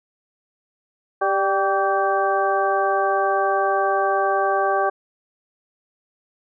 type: tone cluster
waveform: sine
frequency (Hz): 393.2 / 591 / 781 / 1150 / 1565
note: G4 / D5 / G5 / D6 / G6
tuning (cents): +5 / +11 / -7 / -37 / -3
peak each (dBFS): -24 / -24 / -21 / -24 / -27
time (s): 1.21-4.9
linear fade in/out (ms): 10
effects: none